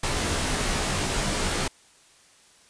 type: noise with comb filter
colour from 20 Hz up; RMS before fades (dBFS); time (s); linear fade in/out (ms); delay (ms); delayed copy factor
pink; -26; 0.03-1.68; 5; 18; -0.95
effects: white hiss -56 dBFS RMS until 2.69 s + resampled to 22050 Hz